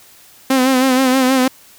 sawtooth tone with vibrato, 260 Hz, C4, 11 cents flat, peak -7 dBFS, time 0.5-1.48 s, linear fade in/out 5 ms, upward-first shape sine, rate 6.3 Hz, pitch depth 53 cents each way, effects white hiss -45 dBFS RMS until 1.78 s

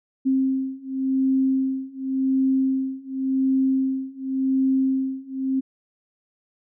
sine beating tone pair, 264.7 / 265.6 Hz, C4 / C4, +20 / +26 cents, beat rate 0.9 Hz, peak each -23 / -22 dBFS, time 0.25-5.61 s, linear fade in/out 20 ms, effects none

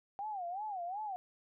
sine tone with vibrato, 771 Hz, G5, 29 cents flat, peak -37 dBFS, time 0.19-1.16 s, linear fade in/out 0 ms, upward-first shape sine, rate 2.7 Hz, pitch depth 200 cents each way, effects none

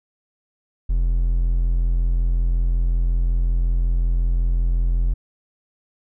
triangle tone, 42.72 Hz, F1, 37 cents flat, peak -14 dBFS, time 0.89-5.14 s, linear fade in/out 10 ms, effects none

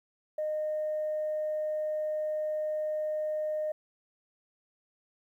sine tone, 614 Hz, D#5, 23 cents flat, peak -28 dBFS, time 0.38-3.72 s, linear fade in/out 5 ms, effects tanh soft clip ceiling -25 dBFS + 11-bit

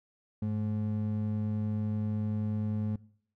triangle ring-modulated tone, 158.8 Hz, D#3, 36 cents sharp, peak -24 dBFS, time 0.42-2.96 s, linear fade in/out 5 ms, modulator 55.1 Hz, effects noise-tail reverb RT60 0.6 s tail -22 dB re dry

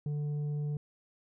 sine tone with tanh clipping, 147.5 Hz, D3, 8 cents sharp, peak -32 dBFS, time 0.06-0.77 s, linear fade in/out 2 ms, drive 5 dB, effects none

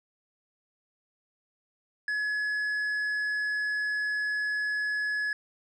sine tone with tanh clipping, 1696 Hz, G#6, 36 cents sharp, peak -28 dBFS, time 2.08-5.33 s, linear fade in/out 2 ms, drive 5 dB, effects none

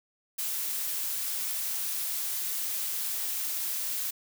blue noise, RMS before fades -32 dBFS, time 0.38-4.11 s, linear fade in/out 10 ms, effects none

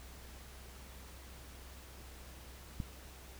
click, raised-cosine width 5 ms, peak -25 dBFS, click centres 2.802 s, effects added 64 Hz sine -52 dBFS peak until 3.39 s + pink hiss -55 dBFS RMS until 3.39 s

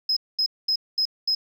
sine tone bursts, 5110 Hz, D#8, 45 cents sharp, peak -18 dBFS, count 5, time 0.09-1.35 s, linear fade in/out 5 ms, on 76 ms, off 220 ms, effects tanh soft clip ceiling -16 dBFS

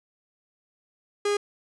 45% pulse tone, 409.8 Hz, G#4, 23 cents flat, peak -22 dBFS, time 1.25-1.37 s, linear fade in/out 5 ms, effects resampled to 22050 Hz + 10-bit

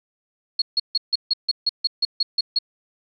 sine tone bursts, 4321 Hz, C#8, 45 cents flat, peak -16 dBFS, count 12, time 0.59-2.588 s, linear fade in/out 5 ms, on 29 ms, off 150 ms, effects none

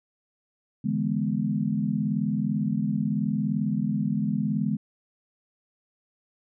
sine chord, E dominant seventh, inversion third, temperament equal, 146.83 / 164.81 / 207.7 / 246.9 Hz, D3 / E3 / G#3 / B3, 0 / 0 / 0 / 0 cents, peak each -30 / -31 / -26 / -30 dBFS, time 0.84-4.77 s, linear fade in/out 10 ms, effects none

